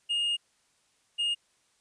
triangle tone pair in turn, 2843 / 2843 Hz, F7 / F7, +30 / +30 cents, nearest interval unison, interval 0 cents, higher neither, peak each -24 dBFS, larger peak neither, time 0.09-0.37 / 1.18-1.35 s, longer first, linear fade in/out 20 ms, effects white hiss -69 dBFS RMS until 1.8 s + resampled to 22050 Hz

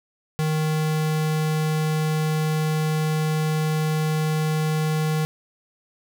square tone, 155.56 Hz, D#3, in tune, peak -21 dBFS, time 0.39-5.25 s, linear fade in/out 0 ms, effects none

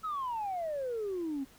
sine exponential sweep, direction down, 1318.5 to 261.9 Hz, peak -31 dBFS, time 0.03-1.45 s, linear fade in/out 20 ms, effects tanh soft clip ceiling -29 dBFS + pink hiss -59 dBFS RMS until 1.58 s

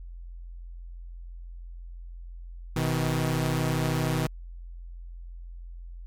sawtooth tone pair together, 126.2 / 159 Hz, B2 / D#3, +38 / +38 cents, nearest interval major third, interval 400 cents, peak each -23 dBFS, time 2.76-4.27 s, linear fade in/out 5 ms, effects added 43 Hz sine -38 dBFS peak until 6.06 s + MP3 96 kbps

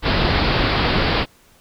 pink low-pass noise, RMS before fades -18 dBFS, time 0.02-1.26 s, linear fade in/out 50 ms, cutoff 4900 Hz, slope 96 dB/octave, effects pink hiss -53 dBFS RMS until 1.6 s

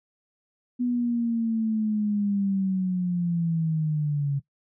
sine linear sweep, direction down, 247.4 to 138.59 Hz, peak -22 dBFS, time 0.79-4.4 s, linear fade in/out 20 ms, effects noise-tail reverb RT60 0.1 s tail -17 dB re dry

